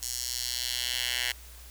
10% pulse tone with high-pass filter sweep, 123.47 Hz, B2, in tune, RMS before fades -32 dBFS, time 0.02-1.32 s, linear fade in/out 5 ms, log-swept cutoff 6300 to 2300 Hz, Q 1.7, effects added 60 Hz sine -47 dBFS peak until 1.7 s + white hiss -51 dBFS RMS until 1.7 s

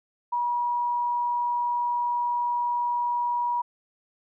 sine tone, 963 Hz, B5, 44 cents flat, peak -23 dBFS, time 0.32-3.62 s, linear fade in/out 10 ms, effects none

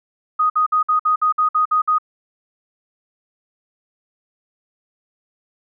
sine tone bursts, 1246 Hz, D#6, 2 cents sharp, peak -13 dBFS, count 10, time 0.39-1.985 s, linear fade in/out 10 ms, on 110 ms, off 55 ms, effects none

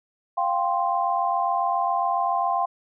sine chord, F suspended second, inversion none, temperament just, 698.5 / 785.8 / 1047.7 Hz, F5 / G5 / C6, 0 / +4 / +2 cents, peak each -25 dBFS, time 0.37-2.66 s, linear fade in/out 10 ms, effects none

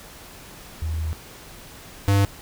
sine / square tone pair in turn, 79.6 / 99.57 Hz, D#2 / G2, +40 / +28 cents, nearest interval major third, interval 388 cents, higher second, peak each -23 / -16 dBFS, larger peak second, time 0.82-1.13 / 2.08-2.25 s, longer first, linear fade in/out 0 ms, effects pink hiss -43 dBFS RMS until 2.41 s

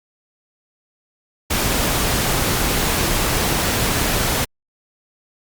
pink noise, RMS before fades -19 dBFS, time 1.5-4.45 s, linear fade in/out 10 ms, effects Opus 48 kbps

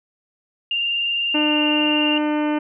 sine tone with vibrato, 2794 Hz, F7, in tune, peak -19 dBFS, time 0.71-2.18 s, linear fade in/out 2 ms, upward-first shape sine, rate 20 Hz, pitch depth 25 cents each way
harmonic tone, 300.4 Hz, D4, 39 cents sharp, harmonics 1 / 2 / 3 / 4 / 5 / 6 / 7 / 8 / 9 / 10, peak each -19 / -27 / -28 / -36 / -35 / -39 / -39 / -38 / -41 / -41 dBFS, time 1.34-2.59 s, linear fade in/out 10 ms
effects none

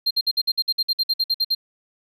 triangle tone bursts, 4186 Hz, C8, in tune, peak -16 dBFS, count 15, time 0.06-1.55 s, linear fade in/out 10 ms, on 48 ms, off 55 ms, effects none

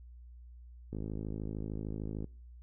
click train, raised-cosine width 3 ms, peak -26 dBFS, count 71, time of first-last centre 0.93-2.243 s, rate 53.3 Hz, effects noise-tail reverb RT60 0.5 s tail -26 dB re dry + added 60 Hz sine -49 dBFS peak until 2.62 s

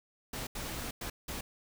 pink noise bursts at uneven times, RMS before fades -39 dBFS, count 4, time 0.33-0.47 / 0.55-0.91 / 1.01-1.1 / 1.28-1.41 s, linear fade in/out 5 ms, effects none

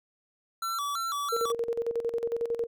square tone with vibrato, 1244.5 Hz, D#6, in tune, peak -30 dBFS, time 0.62-1.52 s, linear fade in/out 5 ms, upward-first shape square, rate 3 Hz, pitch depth 140 cents each way
sine tone with tremolo, 466.2 Hz, A#4, in tune, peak -25 dBFS, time 1.32-2.67 s, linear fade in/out 10 ms, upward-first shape square, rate 11 Hz, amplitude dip 70%
effects none

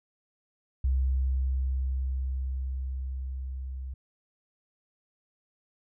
sine tone with level ramp, 65.41 Hz, C2, in tune, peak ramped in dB -22 to -34 dBFS, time 0.84-3.94 s, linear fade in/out 5 ms, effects none

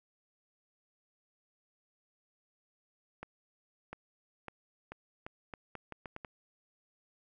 accelerating click train, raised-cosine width 0.5 ms, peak -27 dBFS, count 11, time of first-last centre 3.23-6.248 s, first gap 700 ms, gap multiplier 0.79, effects none

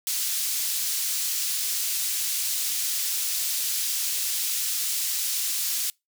pink high-pass noise, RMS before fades -27 dBFS, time 0.07-5.9 s, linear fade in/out 0 ms, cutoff 4900 Hz, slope 12 dB/octave, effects noise-tail reverb RT60 0.2 s tail -26 dB re dry

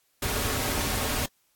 pink noise with comb filter, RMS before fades -28 dBFS, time 0.22-1.26 s, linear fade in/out 5 ms, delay 5.9 ms, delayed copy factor -0.55, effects white hiss -69 dBFS RMS until 1.55 s + AAC 64 kbps

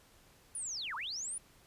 sine linear two-way sweep, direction down then up, 9956 to 880 to 9956 Hz, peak -37 dBFS, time 0.55-1.38 s, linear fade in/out 2 ms, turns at 0.95 s, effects pink hiss -63 dBFS RMS until 1.66 s + resampled to 32000 Hz

